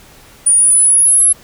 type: linear sweep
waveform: sine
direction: up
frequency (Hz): 9397 to 11040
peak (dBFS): -5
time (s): 0.46-1.33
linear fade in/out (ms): 10
effects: tanh soft clip ceiling -3 dBFS + pink hiss -42 dBFS RMS until 1.43 s